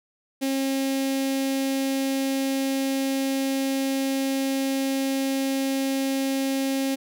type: tone with notch filter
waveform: sawtooth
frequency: 270 Hz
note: C#4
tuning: 45 cents flat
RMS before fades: -25 dBFS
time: 0.41-6.96 s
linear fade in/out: 20 ms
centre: 1200 Hz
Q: 0.8
effects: none